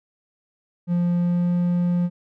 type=tone with pitch glide; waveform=triangle; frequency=174.61 to 175.72 Hz; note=F3 to F3; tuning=0 to +11 cents; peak=-16 dBFS; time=0.87-2.1 s; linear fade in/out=50 ms; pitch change=+11 cents; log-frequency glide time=1.18-1.52 s; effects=none